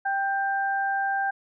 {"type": "tone pair together", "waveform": "sine", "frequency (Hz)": [787.5, 1575], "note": ["G5", "G6"], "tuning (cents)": [8, 8], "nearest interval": "octave", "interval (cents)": 1200, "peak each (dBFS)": [-25, -27], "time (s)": [0.05, 1.31], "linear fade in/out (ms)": 10, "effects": []}